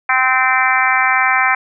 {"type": "harmonic tone", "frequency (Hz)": 258.8, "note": "C4", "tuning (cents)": -19, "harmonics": [3, 4, 5, 6, 7, 8, 9], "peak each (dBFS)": [-19, -19, -19, -19, -19, -19, -19], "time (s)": [0.09, 1.55], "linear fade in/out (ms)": 5, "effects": []}